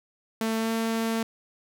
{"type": "tone with pitch glide", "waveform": "sawtooth", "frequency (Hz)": [223.2, 225.8], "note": ["A3", "A3"], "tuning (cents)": [25, 45], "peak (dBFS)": -21, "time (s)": [0.41, 1.23], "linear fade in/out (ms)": 2, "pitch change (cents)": 20, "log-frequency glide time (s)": [0.58, 0.72], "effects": []}